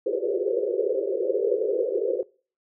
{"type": "band-pass noise", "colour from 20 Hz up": "white", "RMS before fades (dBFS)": -25, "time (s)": [0.06, 2.23], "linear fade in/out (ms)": 5, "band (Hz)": [360, 540], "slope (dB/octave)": 96, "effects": ["noise-tail reverb RT60 0.4 s tail -23 dB re dry"]}